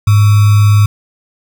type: tone with sample-and-hold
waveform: sine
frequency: 103.83 Hz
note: G#2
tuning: in tune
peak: -4 dBFS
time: 0.07-0.86 s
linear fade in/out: 5 ms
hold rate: 1225 Hz
effects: none